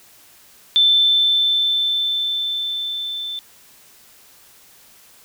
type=tone with level ramp; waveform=sine; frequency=3537 Hz; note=A7; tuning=8 cents sharp; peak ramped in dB=-10 to -25 dBFS; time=0.76-3.39 s; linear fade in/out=0 ms; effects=white hiss -49 dBFS RMS until 5.24 s